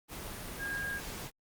sine tone in noise, 1625 Hz, G#6, 38 cents flat, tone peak -34 dBFS, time 0.58-1.01 s, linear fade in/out 50 ms, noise pink, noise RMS -42 dBFS, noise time 0.08-1.31 s, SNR +5 dB, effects Opus 24 kbps

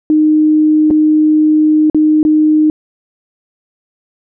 sine tone with dropouts, 307.6 Hz, D#4, 20 cents flat, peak -6 dBFS, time 0.1-2.7 s, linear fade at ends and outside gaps 1 ms, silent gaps 0.904-0.909 / 1.899-1.946 / 2.23-2.25 s, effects none

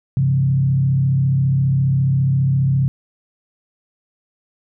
sine tone with frequency modulation, 134.3 Hz, C3, 46 cents sharp, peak -13 dBFS, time 0.17-2.88 s, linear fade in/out 0 ms, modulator 34.7 Hz, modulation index 0.58, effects none

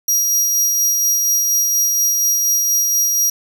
sawtooth tone with tremolo, 5730 Hz, F8, 44 cents sharp, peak -10 dBFS, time 0.08-3.3 s, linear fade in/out 5 ms, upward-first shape sine, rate 4.2 Hz, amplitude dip 25%, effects 7-bit

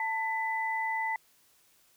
sine tone pair together, 890 / 1998 Hz, A5 / B6, +20 / +20 cents, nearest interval octave + major second, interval 1400 cents, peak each -31 / -32 dBFS, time 0-1.16 s, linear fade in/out 2 ms, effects white hiss -65 dBFS RMS until 1.96 s

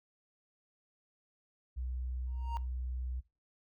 sine tone, 62.7 Hz, B1, 27 cents sharp, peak -35 dBFS, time 1.76-3.21 s, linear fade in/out 20 ms
triangle tone with exponential growth, 932.3 Hz, A#5, in tune, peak -32 dBFS, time 2.27-2.57 s, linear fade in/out 0 ms, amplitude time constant 64 ms
effects noise-tail reverb RT60 0.3 s tail -21 dB re dry

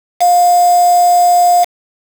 sine tone with quantisation, 706 Hz, F5, 19 cents sharp, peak -6 dBFS, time 0.2-1.65 s, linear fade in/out 20 ms, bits 3, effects none

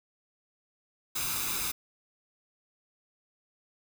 white noise with comb filter, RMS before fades -32 dBFS, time 1.15-1.72 s, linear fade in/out 10 ms, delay 0.8 ms, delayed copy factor +0.6, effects none

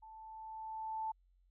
sine tone with level ramp, 880 Hz, A5, in tune, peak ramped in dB -52 to -35 dBFS, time 0.02-1.12 s, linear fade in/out 10 ms, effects added 45 Hz sine -67 dBFS peak until 1.5 s

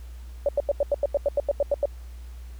sine tone bursts, 571 Hz, D5, 49 cents flat, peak -18 dBFS, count 13, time 0.46-1.856 s, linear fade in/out 2 ms, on 28 ms, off 86 ms, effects added 60 Hz sine -37 dBFS peak until 2.59 s + pink hiss -56 dBFS RMS until 2.59 s

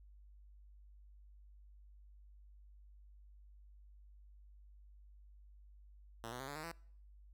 5% pulse tone with pitch steps, 114.8 / 123.75 / 133.4 / 143.81 / 155.02 / 167.11 Hz, A#2 / B2 / C3 / D3 / D#3 / E3, -26 / +4 / +34 / -36 / -6 / +24 cents, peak -33 dBFS, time 6.24-6.714 s, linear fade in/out 0 ms, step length 79 ms, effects noise-tail reverb RT60 0.6 s tail -24 dB re dry + added 50 Hz sine -57 dBFS peak until 7.33 s

